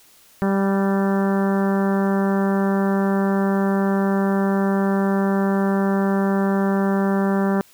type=harmonic tone with a mistuned harmonic; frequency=196 Hz; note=G3; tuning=in tune; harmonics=1 / 2 / 3 / 4 / 5 / 6 / 7 / 8 / 9; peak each=-18 / -24 / -28 / -30 / -32 / -34 / -35 / -36 / -37 dBFS; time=0.42-7.61 s; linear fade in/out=0 ms; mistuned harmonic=8; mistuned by=-22 cents; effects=white hiss -52 dBFS RMS until 7.73 s